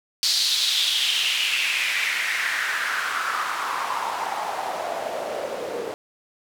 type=noise with band-pass filter sweep; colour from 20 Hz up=white; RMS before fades=-25 dBFS; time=0.23-5.94 s; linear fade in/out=0 ms; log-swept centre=4500 to 450 Hz; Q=3.8; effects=none